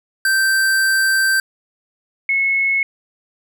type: tone pair in turn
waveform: square / sine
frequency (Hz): 1561 / 2187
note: G6 / C#7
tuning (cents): -8 / -24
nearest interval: tritone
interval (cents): 584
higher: second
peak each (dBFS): -14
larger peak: neither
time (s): 0.25-1.4 / 2.29-2.83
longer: first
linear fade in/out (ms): 2
effects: none